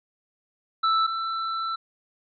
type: tone pair in turn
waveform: square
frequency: 1320 / 1333 Hz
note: E6 / E6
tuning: +2 / +19 cents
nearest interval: unison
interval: 17 cents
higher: second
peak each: -20 / -27 dBFS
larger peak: first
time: 0.83-1.07 / 1.07-1.76 s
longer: second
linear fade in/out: 10 ms
effects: resampled to 11025 Hz